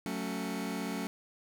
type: chord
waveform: sawtooth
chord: F# minor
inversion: none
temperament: just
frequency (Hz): 185 / 222 / 277.5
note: F#3 / A3 / C#4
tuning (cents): 0 / +16 / +2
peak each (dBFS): -34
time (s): 0.06-1.07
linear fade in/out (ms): 0
effects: none